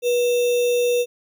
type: tone with sample-and-hold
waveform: sine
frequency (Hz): 484.9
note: B4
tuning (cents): -32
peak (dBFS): -16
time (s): 0.02-1.06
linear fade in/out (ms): 50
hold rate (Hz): 3150
effects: none